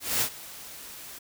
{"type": "noise with ADSR envelope", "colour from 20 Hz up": "white", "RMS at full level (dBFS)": -24, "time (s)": [0, 1.19], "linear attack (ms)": 210, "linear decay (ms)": 83, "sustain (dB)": -19, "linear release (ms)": 11, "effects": []}